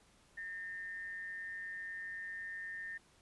sine tone with amplitude modulation, 1818 Hz, A#6, 44 cents flat, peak -39 dBFS, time 0.37-2.98 s, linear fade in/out 10 ms, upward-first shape sine, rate 188 Hz, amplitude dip 50%, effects pink hiss -67 dBFS RMS until 3.21 s + resampled to 24000 Hz

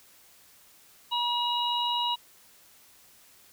harmonic tone, 961 Hz, B5, 48 cents flat, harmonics 1 / 3 / 4, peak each -28 / -31 / -31 dBFS, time 1.11-2.16 s, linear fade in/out 20 ms, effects white hiss -57 dBFS RMS until 3.52 s

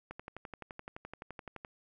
click train, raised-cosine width 0.5 ms, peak -28 dBFS, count 19, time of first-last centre 0.11-1.648 s, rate 11.7 Hz, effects none

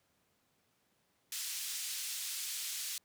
white band-pass noise, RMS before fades -40 dBFS, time 1.32-2.98 s, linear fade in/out 2 ms, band 2800 to 10000 Hz, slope 12 dB/octave, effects pink hiss -75 dBFS RMS until 3.04 s + high-pass 100 Hz 12 dB/octave

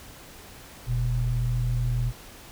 sine tone pair together, 43.03 / 121.7 Hz, F1 / B2, -25 / -25 cents, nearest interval octave + tritone, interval 1800 cents, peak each -27 / -24 dBFS, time 0.86-2.13 s, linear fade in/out 50 ms, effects pink hiss -46 dBFS RMS until 2.51 s

